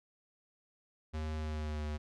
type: tone with pitch glide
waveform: square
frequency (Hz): 77.78 to 75.26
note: D#2 to D2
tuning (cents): 0 to +43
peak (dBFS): -36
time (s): 1.13-1.98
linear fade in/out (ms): 20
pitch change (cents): -57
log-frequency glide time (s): 1.36-1.86
effects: low-pass 6000 Hz 12 dB/octave